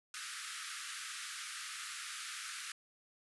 pink band-pass noise, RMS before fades -45 dBFS, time 0.14-2.72 s, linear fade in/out 2 ms, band 1200 to 11000 Hz, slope 96 dB/octave, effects none

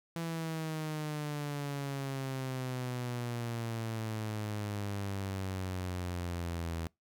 sawtooth exponential sweep, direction down, 167.3 to 82 Hz, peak -31 dBFS, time 0.16-6.87 s, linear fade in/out 0 ms, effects noise-tail reverb RT60 0.2 s tail -26 dB re dry

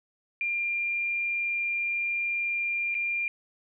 sine tone with dropouts, 2393 Hz, D7, 32 cents sharp, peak -26 dBFS, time 0.41-3.28 s, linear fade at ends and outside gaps 1 ms, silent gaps 2.944-2.95 s, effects none

